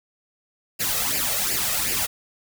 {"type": "noise with flanger", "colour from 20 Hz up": "white", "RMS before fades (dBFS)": -24, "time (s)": [0.79, 2.07], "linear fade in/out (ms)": 20, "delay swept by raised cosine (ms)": [0.41, 1.61], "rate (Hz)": 2.7, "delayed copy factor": 0.7, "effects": []}